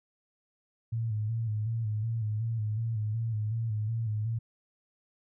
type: tone with vibrato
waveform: sine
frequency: 110.5 Hz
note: A2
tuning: 8 cents sharp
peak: -28 dBFS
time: 0.92-4.39 s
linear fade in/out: 10 ms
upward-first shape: square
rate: 2.7 Hz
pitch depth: 59 cents each way
effects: none